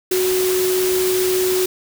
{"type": "tone in noise", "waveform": "sine", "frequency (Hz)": 370, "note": "F#4", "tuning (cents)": 0, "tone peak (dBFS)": -16, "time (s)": [0.11, 1.66], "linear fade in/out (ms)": 5, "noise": "white", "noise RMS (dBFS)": -24, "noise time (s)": [0.11, 1.66], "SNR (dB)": 5, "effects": []}